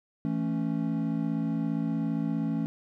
triangle chord, A major, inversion second, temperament equal, 164.81 / 220 / 277.2 Hz, E3 / A3 / C#4, 0 / 0 / 0 cents, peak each -29 dBFS, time 0.25-2.66 s, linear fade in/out 0 ms, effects none

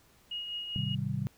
sine tone with tremolo, 2877 Hz, F#7, 49 cents flat, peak -33 dBFS, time 0.31-0.95 s, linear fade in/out 5 ms, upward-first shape triangle, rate 5 Hz, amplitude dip 45%
sine chord, Ab major seventh, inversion none, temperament just, 103.83 / 129.78 / 155.74 / 194.67 Hz, Ab2 / C3 / Eb3 / G3, 0 / -14 / +2 / -12 cents, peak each -38 / -33 / -37 / -36 dBFS, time 0.76-1.27 s, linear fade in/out 0 ms
effects pink hiss -63 dBFS RMS until 1.37 s

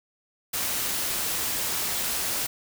white noise, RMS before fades -28 dBFS, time 0.53-2.47 s, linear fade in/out 10 ms, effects none

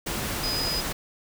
sine tone in noise, 4978 Hz, D#8, in tune, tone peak -27 dBFS, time 0.43-0.81 s, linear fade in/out 10 ms, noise pink, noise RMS -30 dBFS, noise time 0.06-0.93 s, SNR 0 dB, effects none

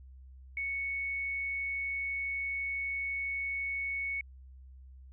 sine tone, 2217 Hz, C#7, in tune, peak -32 dBFS, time 0.57-4.21 s, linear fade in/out 2 ms, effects added 65 Hz sine -49 dBFS peak until 5.12 s

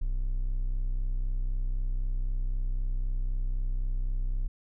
triangle tone, 31.95 Hz, C1, 40 cents flat, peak -24 dBFS, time 0.01-4.48 s, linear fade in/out 10 ms, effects none

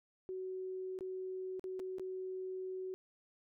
sine tone with dropouts, 373.9 Hz, F#4, 18 cents sharp, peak -39 dBFS, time 0.29-2.94 s, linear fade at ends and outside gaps 0 ms, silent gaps 0.989-1.008 / 1.595-1.641 / 1.794-1.799 / 1.984-1.996 s, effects none

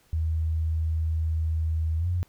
sine tone with pitch glide, 80 to 88.77 Hz, D#2 to F2, +49 to +29 cents, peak -23 dBFS, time 0.13-2.23 s, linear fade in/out 0 ms, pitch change +180 cents, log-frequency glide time 1.98-2.07 s, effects pink hiss -62 dBFS RMS until 2.28 s

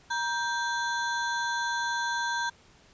square ring-modulated tone, 1258 Hz, D#6, 19 cents sharp, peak -25 dBFS, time 0.1-2.5 s, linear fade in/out 10 ms, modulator 312 Hz, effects pink hiss -58 dBFS RMS until 2.93 s + resampled to 16000 Hz

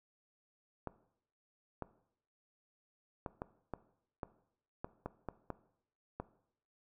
clicks, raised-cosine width 1 ms, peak -25 dBFS, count 11, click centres 0.873 / 1.823 / 3.262 / 3.419 / 3.737 / 4.232 / 4.845 / 5.06 / 5.287 / 5.503 / 6.2 s, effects noise-tail reverb RT60 0.7 s tail -17 dB re dry

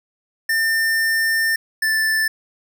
square tone pair in turn, 1800 / 1760.9 Hz, A6 / A6, +39 / +1 cents, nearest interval unison, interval 38 cents, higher first, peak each -17 dBFS, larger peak neither, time 0.49-1.56 / 1.82-2.28 s, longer first, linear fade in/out 5 ms, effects none

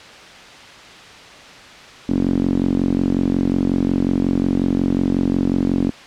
sawtooth tone with band-pass filter, 45.52 Hz, F#1, 28 cents flat, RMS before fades -18 dBFS, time 2.08-5.91 s, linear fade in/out 20 ms, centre 260 Hz, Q 4.2, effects white hiss -39 dBFS RMS until 6.06 s + low-pass 4000 Hz 12 dB/octave

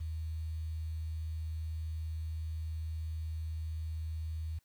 sine tone with quantisation, 79.6 Hz, D#2, 40 cents sharp, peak -35 dBFS, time 0-4.59 s, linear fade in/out 10 ms, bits 10, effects white hiss -75 dBFS RMS until 4.64 s

